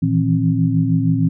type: tone cluster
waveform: sine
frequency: 115.3 / 160.8 / 167.3 / 267 Hz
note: A#2 / E3 / E3 / C4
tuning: -19 / -43 / +26 / +35 cents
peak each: -19 dBFS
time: 0.02-1.29 s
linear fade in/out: 10 ms
effects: none